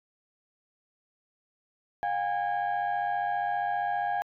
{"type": "tone cluster", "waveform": "sine", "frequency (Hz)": [712, 807, 1648], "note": ["F5", "G#5", "G#6"], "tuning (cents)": [33, -50, -14], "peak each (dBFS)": [-29, -28, -35], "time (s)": [2.03, 4.22], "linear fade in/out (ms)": 0, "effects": ["tanh soft clip ceiling -21 dBFS"]}